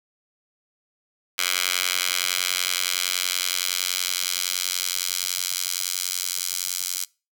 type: tone with high-pass filter sweep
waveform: 10% pulse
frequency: 90.7 Hz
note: F#2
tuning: 34 cents flat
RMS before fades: -26 dBFS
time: 1.38-7.05 s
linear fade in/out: 10 ms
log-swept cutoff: 2400 to 5900 Hz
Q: 0.94
effects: noise-tail reverb RT60 0.3 s tail -24 dB re dry